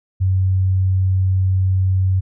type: tone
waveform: sine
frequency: 94.1 Hz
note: F#2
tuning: 30 cents sharp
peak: -13 dBFS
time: 0.2-2.21 s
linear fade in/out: 20 ms
effects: none